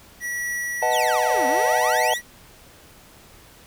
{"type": "tone with tremolo", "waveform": "square", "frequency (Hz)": 1935, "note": "B6", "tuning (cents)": -36, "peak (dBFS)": -25, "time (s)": [0.2, 2.22], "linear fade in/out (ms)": 50, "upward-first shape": "triangle", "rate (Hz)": 0.78, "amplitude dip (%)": 40}
{"type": "chord", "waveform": "triangle", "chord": "B dominant seventh", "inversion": "none", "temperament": "equal", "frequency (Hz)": [493.9, 622.3, 740, 880], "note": ["B4", "D#5", "F#5", "A5"], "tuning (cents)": [0, 0, 0, 0], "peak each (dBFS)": [-25, -22, -22, -21], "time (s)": [0.82, 2.14], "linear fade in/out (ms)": 5}
{"type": "exponential two-way sweep", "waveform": "sawtooth", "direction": "down then up", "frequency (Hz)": [4349, 247.3, 4097], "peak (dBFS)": -23, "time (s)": [0.9, 2.19], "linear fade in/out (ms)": 50, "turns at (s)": 1.47}
{"effects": ["pink hiss -49 dBFS RMS until 3.66 s"]}